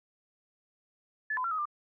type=tone with pitch steps; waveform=sine; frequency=1730 / 1013 / 1362 / 1264 / 1194 Hz; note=A6 / B5 / F6 / D#6 / D6; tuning=-30 / +44 / -44 / +27 / +28 cents; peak=-29 dBFS; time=1.3-1.655 s; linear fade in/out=5 ms; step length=71 ms; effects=none